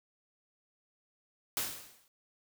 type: noise with exponential decay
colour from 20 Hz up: white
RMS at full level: -31 dBFS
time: 1.57-2.08 s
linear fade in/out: 1 ms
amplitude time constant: 110 ms
effects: none